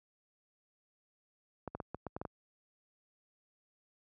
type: clicks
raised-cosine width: 1 ms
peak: -25 dBFS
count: 8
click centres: 1.677 / 1.75 / 1.802 / 1.946 / 2.067 / 2.165 / 2.215 / 2.252 s
effects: high-pass 60 Hz 12 dB/octave